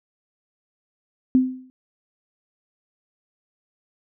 sine tone with exponential decay, 257.1 Hz, C4, 30 cents flat, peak -10 dBFS, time 1.35-1.7 s, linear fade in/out 0 ms, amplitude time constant 76 ms, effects none

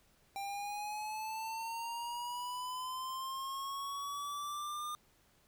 square linear sweep, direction up, 790 to 1212 Hz, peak -39 dBFS, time 0.36-4.95 s, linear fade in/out 0 ms, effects pink hiss -69 dBFS RMS until 5.47 s

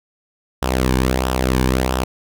sawtooth tone with flanger, 64 Hz, C2, 38 cents flat, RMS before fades -18 dBFS, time 0.62-2.04 s, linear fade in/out 5 ms, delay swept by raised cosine 0.45 to 1.55 ms, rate 1.5 Hz, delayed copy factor -0.6, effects none

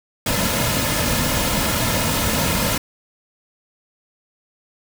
pink noise with comb filter, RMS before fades -20 dBFS, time 0.26-2.78 s, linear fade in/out 5 ms, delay 2.6 ms, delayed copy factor -0.55, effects none

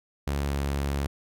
sawtooth tone with pitch glide, 70.8 to 70.11 Hz, C#2 to C#2, +37 to +20 cents, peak -22 dBFS, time 0.27-1.07 s, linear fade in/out 5 ms, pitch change -17 cents, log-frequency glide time 0.47-0.53 s, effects none

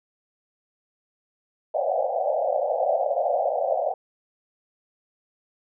pink band-pass noise, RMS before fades -24 dBFS, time 1.74-3.94 s, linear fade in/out 5 ms, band 520 to 780 Hz, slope 96 dB/octave, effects none

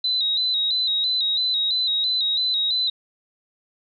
sine tone with vibrato, 3907 Hz, B7, 19 cents flat, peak -19 dBFS, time 0.04-2.9 s, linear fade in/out 5 ms, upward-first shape square, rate 3 Hz, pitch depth 50 cents each way, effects none

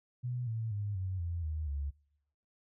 sine tone with pitch steps, 123.47 / 112.57 / 102.63 / 93.57 / 85.31 / 77.78 / 70.91 Hz, B2 / A2 / G#2 / F#2 / F2 / D#2 / C#2, 0 / +40 / -20 / +20 / -40 / 0 / +40 cents, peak -33 dBFS, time 0.23-1.91 s, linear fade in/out 20 ms, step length 240 ms, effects noise-tail reverb RT60 1.0 s tail -26 dB re dry

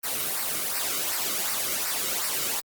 white noise with flanger, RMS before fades -28 dBFS, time 0.03-2.61 s, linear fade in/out 20 ms, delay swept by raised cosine 0.29 to 1.19 ms, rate 2.7 Hz, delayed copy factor -0.65, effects Opus 24 kbps

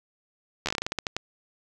slowing click train, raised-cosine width 0.2 ms, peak -10 dBFS, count 13, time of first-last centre 0.66-1.166 s, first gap 12 ms, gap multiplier 1.21, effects none

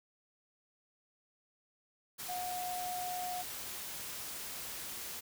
sine tone in noise, 724 Hz, F#5, 38 cents flat, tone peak -37 dBFS, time 2.28-3.43 s, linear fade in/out 20 ms, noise white, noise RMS -43 dBFS, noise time 2.18-5.21 s, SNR +3 dB, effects none

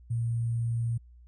sine tone with sample-and-hold, 116.54 Hz, A#2, in tune, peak -26 dBFS, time 0.1-0.98 s, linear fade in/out 10 ms, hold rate 8820 Hz, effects added 60 Hz sine -50 dBFS peak until 1.27 s + resampled to 22050 Hz

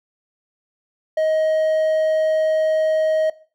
triangle tone, 629 Hz, D#5, 19 cents sharp, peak -14 dBFS, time 1.17-3.3 s, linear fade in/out 5 ms, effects noise-tail reverb RT60 0.4 s tail -19 dB re dry

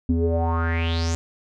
square tone with low-pass filter sweep, 82.9 Hz, E2, 10 cents sharp, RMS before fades -22 dBFS, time 0.09-1.15 s, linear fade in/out 0 ms, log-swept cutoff 260 to 7200 Hz, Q 6.4, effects none

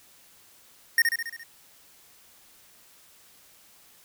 square tone with echo, 1846 Hz, A#6, 17 cents flat, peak -17 dBFS, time 0.98-1.02 s, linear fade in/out 2 ms, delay 69 ms, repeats 6, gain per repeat -4 dB, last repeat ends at 1.434 s, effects white hiss -56 dBFS RMS until 4.04 s

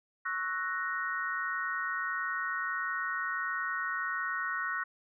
sine chord, F# dominant seventh, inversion second, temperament equal, 1108.7 / 1318.5 / 1480 / 1864.7 Hz, C#6 / E6 / F#6 / A#6, 0 / 0 / 0 / 0 cents, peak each -38 / -39 / -35 / -36 dBFS, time 0.25-4.84 s, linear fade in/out 10 ms, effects none

